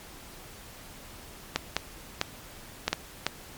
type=clicks; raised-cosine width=0.2 ms; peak=-7 dBFS; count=6; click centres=1.56 / 1.766 / 2.214 / 2.88 / 2.93 / 3.266 s; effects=pink hiss -47 dBFS RMS until 3.57 s + MP3 96 kbps